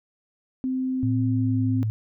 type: tone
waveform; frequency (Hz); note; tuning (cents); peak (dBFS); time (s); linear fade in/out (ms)
sine; 259.1; C4; -17; -23; 0.64-1.83; 0
type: tone with pitch glide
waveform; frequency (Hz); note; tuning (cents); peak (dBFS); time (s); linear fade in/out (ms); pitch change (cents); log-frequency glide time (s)
sine; 113.1 to 109; A2 to A2; +48 to -16; -22; 1.03-1.9; 0; -64; 1.17-1.61
effects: none